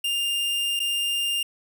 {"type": "tone with dropouts", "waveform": "45% pulse", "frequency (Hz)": 2803, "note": "F7", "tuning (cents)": 6, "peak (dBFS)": -23, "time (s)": [0.04, 1.43], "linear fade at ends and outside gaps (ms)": 5, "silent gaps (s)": [0.794, 0.8], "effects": []}